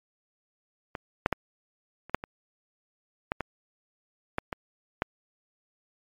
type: clicks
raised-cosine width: 0.5 ms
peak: -18 / -7 / -9 / -30 / -7 / -21 / -11 / -14 / -12 / -16 / -10 dBFS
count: 11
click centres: 0.952 / 1.261 / 1.327 / 2.096 / 2.146 / 2.239 / 3.319 / 3.407 / 4.384 / 4.528 / 5.021 s
effects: MP3 96 kbps